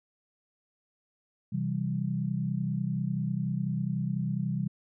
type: chord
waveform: sine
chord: C major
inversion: none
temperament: equal with one note detuned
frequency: 130.81 / 164.81 / 194.98 Hz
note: C3 / E3 / G3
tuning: 0 / 0 / -9 cents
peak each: -32 dBFS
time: 1.52-4.68 s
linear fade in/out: 10 ms
effects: none